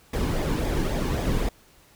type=noise with flanger; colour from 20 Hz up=brown; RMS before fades=-25 dBFS; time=0.13-1.49 s; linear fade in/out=5 ms; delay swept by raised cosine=0.69 to 1.57 ms; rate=3.7 Hz; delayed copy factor=-0.5; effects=pink hiss -56 dBFS RMS until 1.95 s